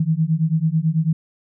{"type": "beating tone pair", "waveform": "sine", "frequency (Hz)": [155.56, 164.66], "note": ["D#3", "E3"], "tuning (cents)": [0, -2], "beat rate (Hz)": 9.1, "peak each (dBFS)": -19, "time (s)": [0, 1.13], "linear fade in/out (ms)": 5, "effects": []}